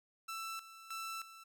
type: tone with tremolo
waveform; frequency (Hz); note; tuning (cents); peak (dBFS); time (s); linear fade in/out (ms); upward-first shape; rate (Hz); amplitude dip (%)
sawtooth; 1330; E6; +15; -37; 0.28-1.44; 10; square; 1.6; 75
effects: none